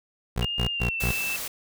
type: tone bursts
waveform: 20% pulse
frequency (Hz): 60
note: B1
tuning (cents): -49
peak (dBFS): -19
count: 4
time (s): 0.36-1.12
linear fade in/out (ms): 10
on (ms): 100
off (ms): 120
type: tone with pitch glide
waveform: sine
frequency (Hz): 2825 to 2651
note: F7 to E7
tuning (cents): +19 to +9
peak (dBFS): -27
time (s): 0.42-1.36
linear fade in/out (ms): 0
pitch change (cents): -110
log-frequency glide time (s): 0.7-1.02
type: noise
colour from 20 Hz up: white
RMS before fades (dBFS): -33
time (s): 1-1.48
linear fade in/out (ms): 5
effects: none